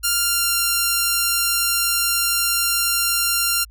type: tone with pitch glide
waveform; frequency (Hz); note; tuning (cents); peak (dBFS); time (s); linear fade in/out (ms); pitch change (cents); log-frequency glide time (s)
5% pulse; 1396.9 to 1385.6; F6 to F6; 0 to -14; -6; 0.03-3.65; 20; -14; 0.15-0.54
effects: added 54 Hz sine -41 dBFS peak until 3.7 s